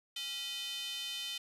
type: tone with high-pass filter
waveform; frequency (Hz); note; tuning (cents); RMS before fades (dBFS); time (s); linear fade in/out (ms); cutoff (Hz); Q
square; 277.2; C#4; 0; -40; 0.16-1.38; 5; 3200; 4.7
effects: resampled to 32000 Hz + 11-bit